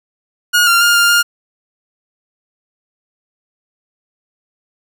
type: tone with pitch steps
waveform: sawtooth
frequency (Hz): 1439 / 1385 / 1412 / 1401 / 1411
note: F#6 / F6 / F6 / F6 / F6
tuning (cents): -49 / -15 / +19 / +5 / +17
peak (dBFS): -5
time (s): 0.53-1.23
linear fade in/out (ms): 20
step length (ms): 140
effects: none